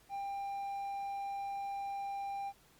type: tone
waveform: triangle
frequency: 795 Hz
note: G5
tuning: 24 cents sharp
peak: -35 dBFS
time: 0.09-2.53 s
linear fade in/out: 50 ms
effects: pink hiss -65 dBFS RMS until 2.79 s + Opus 48 kbps